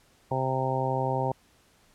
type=harmonic tone; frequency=131.4 Hz; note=C3; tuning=8 cents sharp; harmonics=1 / 2 / 3 / 4 / 5 / 6 / 7; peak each=-30 / -37 / -34 / -32 / -35 / -32 / -32 dBFS; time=0.31-1.32 s; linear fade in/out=5 ms; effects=pink hiss -62 dBFS RMS until 1.94 s + low-pass 12000 Hz 12 dB/octave